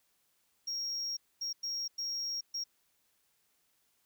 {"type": "tone bursts at uneven times", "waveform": "sine", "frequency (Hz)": 5588, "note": "F8", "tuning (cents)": 0, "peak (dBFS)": -31, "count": 5, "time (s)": [[0.67, 1.17], [1.41, 1.53], [1.63, 1.88], [1.98, 2.41], [2.54, 2.64]], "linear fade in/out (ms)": 10, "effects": ["tanh soft clip ceiling -33 dBFS", "white hiss -74 dBFS RMS until 4.05 s"]}